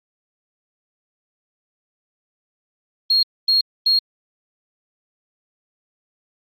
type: tone bursts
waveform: sine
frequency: 4268 Hz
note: C8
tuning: 34 cents sharp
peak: -12 dBFS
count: 3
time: 3.1-3.99 s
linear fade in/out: 5 ms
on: 130 ms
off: 250 ms
effects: tanh soft clip ceiling -8 dBFS + Opus 48 kbps